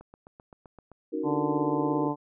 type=click train; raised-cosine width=1 ms; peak=-34 dBFS; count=8; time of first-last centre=0.01-0.917 s; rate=7.72 Hz
type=chord; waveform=sine; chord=D# minor seventh; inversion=third; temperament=equal; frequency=277.2 / 311.1 / 370 / 466.2 Hz; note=C#4 / D#4 / F#4 / A#4; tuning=0 / 0 / 0 / 0 cents; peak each=-37 / -31 / -35 / -33 dBFS; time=1.12-2.09 s; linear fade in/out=20 ms
type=harmonic tone; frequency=146.83 Hz; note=D3; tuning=in tune; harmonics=1 / 2 / 3 / 4 / 5 / 6 / 7; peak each=-35 / -29 / -35 / -37 / -39 / -33 / -36 dBFS; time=1.23-2.16 s; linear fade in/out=50 ms
effects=none